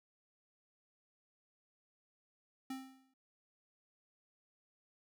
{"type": "tone with exponential decay", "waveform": "square", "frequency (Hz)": 263.8, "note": "C4", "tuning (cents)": 14, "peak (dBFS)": -39, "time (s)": [2.7, 3.14], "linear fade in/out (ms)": 5, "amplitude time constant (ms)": 95, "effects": []}